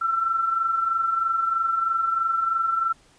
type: tone pair together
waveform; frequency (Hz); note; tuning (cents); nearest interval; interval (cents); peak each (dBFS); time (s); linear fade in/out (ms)
sine; 1323 / 1346.1; E6 / E6; +6 / +36; unison; 30; -29 / -21; 0.01-2.93; 10
effects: pink hiss -57 dBFS RMS until 3.18 s + resampled to 22050 Hz